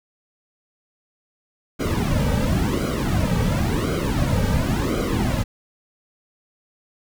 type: noise with flanger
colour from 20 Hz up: brown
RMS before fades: -21 dBFS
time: 1.79-5.44 s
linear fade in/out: 20 ms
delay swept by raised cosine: 1.1 to 2.9 ms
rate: 0.94 Hz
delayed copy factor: -1
effects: none